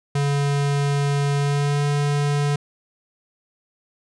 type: tone with pitch glide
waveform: square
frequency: 142.2 to 144.52 Hz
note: C#3 to D3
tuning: +45 to -27 cents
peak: -19 dBFS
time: 0.15-2.56 s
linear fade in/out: 5 ms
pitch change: +28 cents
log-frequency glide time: 1.37-1.85 s
effects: resampled to 22050 Hz